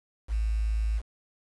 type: tone with quantisation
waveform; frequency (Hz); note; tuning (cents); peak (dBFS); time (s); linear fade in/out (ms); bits
sine; 54.2; A1; -25; -24; 0.28-1.02; 50; 8
effects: resampled to 24000 Hz